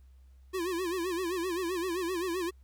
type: tone with vibrato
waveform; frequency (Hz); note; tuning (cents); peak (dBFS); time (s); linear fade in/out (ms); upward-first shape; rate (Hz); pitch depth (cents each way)
square; 354.9; F4; +28; -31; 0.53-2.51; 20; sine; 7.7; 120
effects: added 65 Hz sine -53 dBFS peak until 2.63 s + pink hiss -75 dBFS RMS until 2.63 s